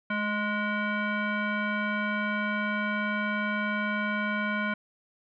sine tone with frequency modulation, 622.3 Hz, D#5, in tune, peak -26 dBFS, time 0.1-4.74 s, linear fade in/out 5 ms, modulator 833 Hz, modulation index 1.9, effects none

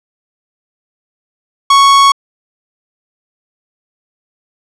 45% pulse tone, 1108.7 Hz, C#6, in tune, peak -4 dBFS, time 1.7-2.12 s, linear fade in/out 5 ms, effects low-pass 7000 Hz 12 dB/octave

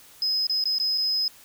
sine tone with dropouts, 5070 Hz, D#8, 32 cents sharp, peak -20 dBFS, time 0.22-1.28 s, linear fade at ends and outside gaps 2 ms, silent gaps 0.469-0.496 / 0.64-0.655 / 0.784-0.799 / 0.977-0.98 s, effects tanh soft clip ceiling -19 dBFS + white hiss -51 dBFS RMS until 1.44 s

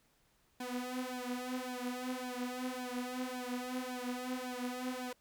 sawtooth tone with flanger, 250.9 Hz, B3, 28 cents sharp, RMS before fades -40 dBFS, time 0.6-5.13 s, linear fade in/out 5 ms, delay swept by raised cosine 1.2 to 5.6 ms, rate 1.8 Hz, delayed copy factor +0.95, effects pink hiss -72 dBFS RMS until 5.2 s

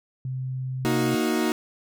sine tone, 129.8 Hz, C3, 13 cents flat, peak -27 dBFS, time 0.25-1.15 s, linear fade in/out 2 ms
40% pulse chord, D# minor, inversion second, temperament equal with one note detuned, 233.1 / 311.1 / 368.3 Hz, A#3 / D#4 / F#4, 0 / 0 / -8 cents, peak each -25 / -25 / -26 dBFS, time 0.85-1.52 s, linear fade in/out 0 ms
effects none

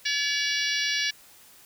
harmonic tone, 571 Hz, D5, 49 cents flat, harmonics 3 / 4 / 5 / 6 / 7 / 8 / 9 / 10, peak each -30 / -31 / -32 / -33 / -33 / -34 / -35 / -35 dBFS, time 0.05-1.11 s, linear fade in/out 10 ms, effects white hiss -53 dBFS RMS until 1.65 s

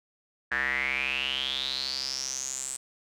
square tone with band-pass filter sweep, 66.2 Hz, C2, 21 cents sharp, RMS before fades -31 dBFS, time 0.51-2.77 s, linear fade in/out 10 ms, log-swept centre 1700 to 8200 Hz, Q 9.4, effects none

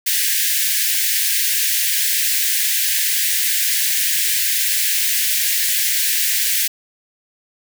white high-pass noise, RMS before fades -18 dBFS, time 0.06-6.68 s, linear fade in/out 10 ms, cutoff 1600 Hz, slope 96 dB/octave, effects none

